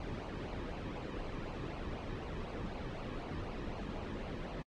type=noise with flanger; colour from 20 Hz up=brown; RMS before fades=-42 dBFS; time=0-4.62 s; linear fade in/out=2 ms; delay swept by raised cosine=0.54 to 1.46 ms; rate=4 Hz; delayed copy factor=-0.65; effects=low-pass 4000 Hz 12 dB/octave + AAC 32 kbps